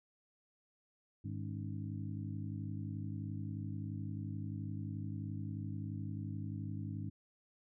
harmonic tone with a mistuned harmonic, 51.5 Hz, G#1, 14 cents flat, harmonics 2 / 3 / 4 / 5 / 6, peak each -41 / -45 / -47 / -49 / -51 dBFS, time 1.24-7.1 s, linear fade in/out 10 ms, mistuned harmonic 5, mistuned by +98 cents, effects none

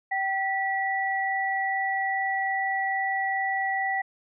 sine tone pair together, 774 / 1950.4 Hz, G5 / B6, -22 / -22 cents, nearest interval octave + major third, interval 1600 cents, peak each -27 dBFS, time 0.11-4.02 s, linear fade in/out 10 ms, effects none

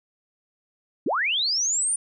sine linear sweep, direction up, 193.1 to 9397 Hz, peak -21 dBFS, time 1.06-1.96 s, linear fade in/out 5 ms, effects none

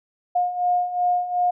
sine beating tone pair, 713 / 715.7 Hz, F5 / F5, +36 / +42 cents, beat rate 2.7 Hz, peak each -25 / -20 dBFS, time 0.35-1.51 s, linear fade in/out 10 ms, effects none

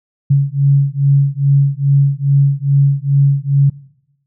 sine beating tone pair, 138.59 / 140.99 Hz, C#3 / C#3, 0 / +30 cents, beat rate 2.4 Hz, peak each -12 dBFS, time 0.3-3.7 s, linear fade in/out 10 ms, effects noise-tail reverb RT60 0.9 s tail -22 dB re dry

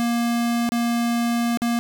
square tone with dropouts, 235.7 Hz, A#3, 19 cents sharp, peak -20 dBFS, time 0-1.79 s, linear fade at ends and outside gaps 0 ms, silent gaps 0.691-0.72 / 1.573-1.619 s, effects none

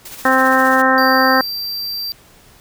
white noise with tremolo, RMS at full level -32 dBFS, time 0.05-0.82 s, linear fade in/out 5 ms, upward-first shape sine, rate 15 Hz, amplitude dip 50%
harmonic tone, 261.6 Hz, C4, in tune, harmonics 1 / 2 / 3 / 4 / 5 / 6 / 7, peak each -18 / -18 / -18 / -18 / -18 / -18 / -18 dBFS, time 0.25-1.41 s, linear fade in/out 2 ms
square tone, 4700 Hz, D8, 1 cent sharp, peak -22 dBFS, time 0.98-2.12 s, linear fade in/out 0 ms
effects pink hiss -47 dBFS RMS until 2.6 s

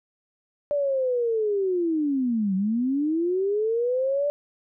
sine linear two-way sweep, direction down then up, 587.3 to 185 to 587.3 Hz, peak -21 dBFS, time 0.71-4.3 s, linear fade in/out 0 ms, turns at 2.55 s, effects none

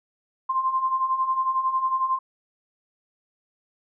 sine beating tone pair, 1040 / 1051 Hz, C6 / C6, -11 / +7 cents, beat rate 11 Hz, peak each -28 / -22 dBFS, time 0.49-2.19 s, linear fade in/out 10 ms, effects none

